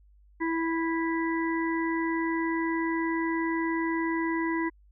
harmonic tone, 328.8 Hz, E4, 4 cents flat, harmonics 1 / 3 / 5 / 6, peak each -27 / -33 / -40 / -34 dBFS, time 0.4-4.7 s, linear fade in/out 20 ms, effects added 50 Hz sine -55 dBFS peak until 4.91 s

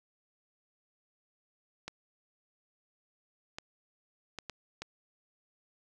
clicks, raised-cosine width 0.2 ms, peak -22 dBFS, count 5, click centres 1.88 / 3.585 / 4.387 / 4.497 / 4.82 s, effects none

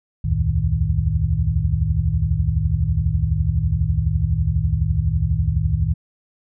sine tone cluster, 64.8 / 76.8 / 88.8 / 111.5 / 155.4 Hz, C2 / D#2 / F2 / A2 / D#3, -16 / -22 / +29 / +23 / -2 cents, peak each -23 dBFS, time 0.24-5.94 s, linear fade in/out 10 ms, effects none

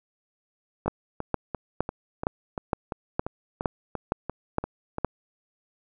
two click trains, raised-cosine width 1 ms, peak -16 / -9 dBFS, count 13 / 10, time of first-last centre 0.86-4.984 / 0.88-5.047 s, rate 2.91 / 2.16 Hz, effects none

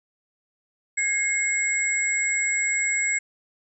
sine tone cluster, 1656 / 2152 / 7730 Hz, G#6 / C7 / B8, -5 / +48 / -38 cents, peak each -32 / -23 / -26 dBFS, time 0.97-3.19 s, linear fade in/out 10 ms, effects none

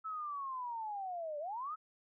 sine linear two-way sweep, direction down then up, 1313 to 574 to 1313 Hz, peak -38 dBFS, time 0.04-1.76 s, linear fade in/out 20 ms, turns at 1.39 s, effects none

